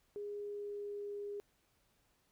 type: tone with pitch glide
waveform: sine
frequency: 411 to 408.2 Hz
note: G#4 to G#4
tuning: -18 to -30 cents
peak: -40 dBFS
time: 0.16-1.4 s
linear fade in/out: 0 ms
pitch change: -12 cents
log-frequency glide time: 0.33-1.14 s
effects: pink hiss -75 dBFS RMS until 2.31 s